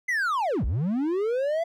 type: linear two-way sweep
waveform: triangle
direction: down then up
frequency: 2064 to 46.25 to 683 Hz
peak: -21 dBFS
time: 0.08-1.64 s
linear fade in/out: 10 ms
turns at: 0.65 s
effects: none